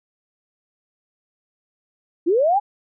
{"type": "linear sweep", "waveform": "sine", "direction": "up", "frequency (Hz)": [308.1, 846], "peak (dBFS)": -14, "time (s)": [2.26, 2.6], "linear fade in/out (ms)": 20, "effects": []}